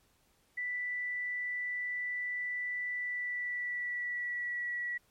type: tone with pitch glide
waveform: sine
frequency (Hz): 1975.5 to 1937.1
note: B6 to B6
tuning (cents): 0 to -34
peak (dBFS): -33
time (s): 0.57-4.98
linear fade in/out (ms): 10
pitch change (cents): -34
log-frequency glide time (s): 2.93-4.69
effects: pink hiss -70 dBFS RMS until 5.1 s + MP3 64 kbps